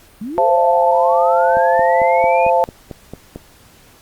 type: linear sweep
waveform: sine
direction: up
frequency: 196 to 2509 Hz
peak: -23 dBFS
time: 0.21-2.5 s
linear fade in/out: 5 ms
type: chord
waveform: sine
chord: F major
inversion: second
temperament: equal with one note detuned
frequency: 523.3 / 682.1 / 880 Hz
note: C5 / F5 / A5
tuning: 0 / -41 / 0 cents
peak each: -15 dBFS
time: 0.38-2.64 s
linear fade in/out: 0 ms
type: click train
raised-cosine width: 2 ms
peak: -15 dBFS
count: 9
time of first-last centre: 1.57-3.36 s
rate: 4.47 Hz
effects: pink hiss -47 dBFS RMS until 4.01 s + Opus 48 kbps